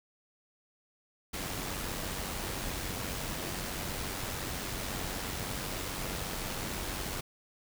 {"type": "noise with amplitude modulation", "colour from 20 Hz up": "pink", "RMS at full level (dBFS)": -35, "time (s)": [1.33, 7.21], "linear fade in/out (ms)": 10, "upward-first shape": "sine", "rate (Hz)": 94, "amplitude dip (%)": 40, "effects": []}